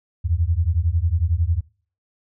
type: beating tone pair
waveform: sine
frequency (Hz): 78.9 / 89.9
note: D#2 / F#2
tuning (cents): +25 / -49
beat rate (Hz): 11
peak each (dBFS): -20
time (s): 0.24-1.61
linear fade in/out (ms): 20
effects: noise-tail reverb RT60 0.4 s tail -20 dB re dry